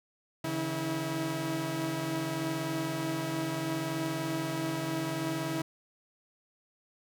sawtooth tone cluster, 139.6 / 160.3 / 323.8 Hz, C#3 / E3 / E4, +13 / -48 / -31 cents, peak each -33 / -35 / -29 dBFS, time 0.44-5.62 s, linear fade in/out 5 ms, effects none

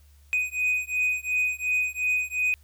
triangle beating tone pair, 2494 / 2496.8 Hz, D#7 / D#7, +3 / +5 cents, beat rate 2.8 Hz, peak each -25 dBFS, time 0.33-2.54 s, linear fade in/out 0 ms, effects added 72 Hz sine -52 dBFS peak until 2.63 s + white hiss -64 dBFS RMS until 2.63 s

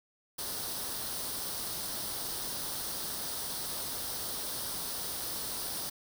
white noise with comb filter, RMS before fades -37 dBFS, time 0.38-5.9 s, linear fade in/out 10 ms, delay 0.21 ms, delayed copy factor +0.6, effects none

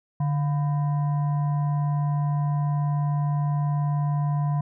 sine tone with frequency modulation, 146.83 Hz, D3, in tune, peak -21 dBFS, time 0.2-4.61 s, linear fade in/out 5 ms, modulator 853 Hz, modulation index 0.34, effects none

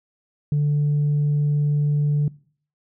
sine tone, 146.83 Hz, D3, in tune, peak -15 dBFS, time 0.52-2.28 s, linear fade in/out 2 ms, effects noise-tail reverb RT60 0.5 s tail -23 dB re dry + tanh soft clip ceiling -15 dBFS

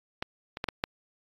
clicks, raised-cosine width 0.3 ms, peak -15 / -21 / -13 / -13 / -10 dBFS, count 5, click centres 0.225 / 0.571 / 0.641 / 0.687 / 0.839 s, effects AAC 32 kbps

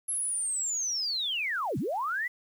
sine linear two-way sweep, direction down then up, 11175 to 108.4 to 2031 Hz, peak -28 dBFS, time 0.08-2.28 s, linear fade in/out 10 ms, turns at 1.78 s, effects 9-bit

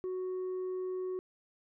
sine tone, 370 Hz, F#4, in tune, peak -31 dBFS, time 0.04-1.19 s, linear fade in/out 0 ms, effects tanh soft clip ceiling -33 dBFS

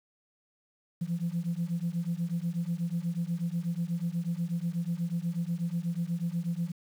sine beating tone pair, 166.6 / 174.8 Hz, E3 / F3, +19 / +2 cents, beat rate 8.2 Hz, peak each -31 dBFS, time 1.01-6.72 s, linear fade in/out 10 ms, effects tanh soft clip ceiling -23 dBFS + 9-bit

